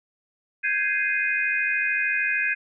sine chord, Ab major seventh, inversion third, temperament equal, 1568 / 1661.2 / 2093 / 2489 Hz, G6 / Ab6 / C7 / Eb7, 0 / 0 / 0 / 0 cents, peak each -29 / -26 / -29 / -25 dBFS, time 0.63-2.55 s, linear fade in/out 20 ms, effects none

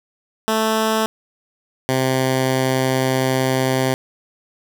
10% pulse tone pair in turn, 220 / 130.81 Hz, A3 / C3, 0 / 0 cents, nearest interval major sixth, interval 900 cents, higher first, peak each -8 dBFS, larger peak neither, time 0.48-1.06 / 1.89-3.94 s, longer second, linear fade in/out 0 ms, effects 8-bit

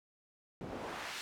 pink noise with band-pass filter sweep, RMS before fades -43 dBFS, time 0.61-1.21 s, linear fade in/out 0 ms, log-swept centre 220 to 3500 Hz, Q 0.73, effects none

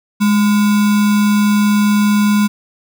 sine tone with sample-and-hold, 207.7 Hz, G#3, in tune, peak -9 dBFS, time 0.2-2.48 s, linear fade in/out 20 ms, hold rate 1225 Hz, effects none

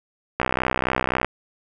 click train, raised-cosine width 0.5 ms, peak -5 dBFS, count 55, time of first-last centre 0.4-1.246 s, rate 63.8 Hz, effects none

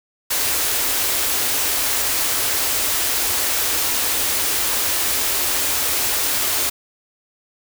white band-stop noise, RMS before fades -20 dBFS, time 0.3-6.7 s, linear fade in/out 10 ms, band 120 to 240 Hz, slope 48 dB/octave, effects none

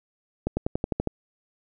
accelerating click train, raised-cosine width 2 ms, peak -11 dBFS, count 8, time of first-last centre 0.47-1.073 s, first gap 100 ms, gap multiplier 0.95, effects none

